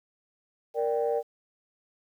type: chord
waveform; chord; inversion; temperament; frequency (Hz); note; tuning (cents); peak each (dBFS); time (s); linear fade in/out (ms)
sine; G minor; first; equal; 466.2 / 587.3 / 784; Bb4 / D5 / G5; 0 / 0 / 0; -26 / -29 / -32; 0.74-1.23; 50
effects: tanh soft clip ceiling -16 dBFS + 10-bit